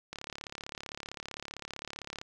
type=click train; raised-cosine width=0.2 ms; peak=-22 dBFS; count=75; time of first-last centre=0.13-2.215 s; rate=35.5 Hz; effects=none